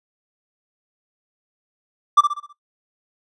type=tone with echo; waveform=triangle; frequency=1174.7 Hz; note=D6; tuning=in tune; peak=-5 dBFS; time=2.17-2.21 s; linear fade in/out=10 ms; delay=64 ms; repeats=5; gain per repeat=-7 dB; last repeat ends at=2.53 s; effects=noise-tail reverb RT60 0.1 s tail -17 dB re dry + resampled to 24000 Hz